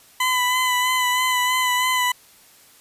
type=tone with vibrato; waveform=20% pulse; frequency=1005 Hz; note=B5; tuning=30 cents sharp; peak=-13 dBFS; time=0.2-2.12 s; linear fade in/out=5 ms; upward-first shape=sine; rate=3.1 Hz; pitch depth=27 cents each way; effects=white hiss -51 dBFS RMS until 2.8 s + resampled to 32000 Hz